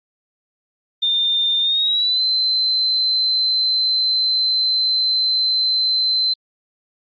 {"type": "tone with pitch glide", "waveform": "sine", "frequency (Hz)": [3611, 4077], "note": ["A7", "C8"], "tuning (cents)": [44, -46], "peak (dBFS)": -15, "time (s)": [1.02, 6.34], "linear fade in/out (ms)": 10, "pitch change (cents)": 210, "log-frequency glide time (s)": [1.61, 2.22], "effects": ["Opus 24 kbps"]}